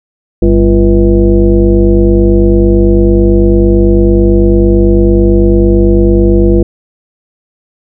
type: tone with frequency modulation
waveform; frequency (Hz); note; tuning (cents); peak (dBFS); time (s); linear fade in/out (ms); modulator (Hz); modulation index
sine; 196; G3; 0; -3; 0.42-6.63; 5; 147; 1.7
effects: none